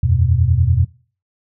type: chord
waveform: sine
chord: E suspended second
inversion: none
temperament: just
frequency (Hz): 82.41 / 92.71 / 123.61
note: E2 / F#2 / B2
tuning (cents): 0 / +4 / +2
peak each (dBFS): -16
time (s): 0.03-0.85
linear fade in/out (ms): 5
effects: noise-tail reverb RT60 0.4 s tail -20 dB re dry